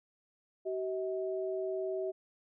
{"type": "tone pair together", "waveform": "sine", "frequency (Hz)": [380.5, 639.9], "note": ["F#4", "D#5"], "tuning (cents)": [48, 48], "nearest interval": "major sixth", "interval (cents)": 900, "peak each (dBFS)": [-34, -37], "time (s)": [0.65, 2.12], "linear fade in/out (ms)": 20, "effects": []}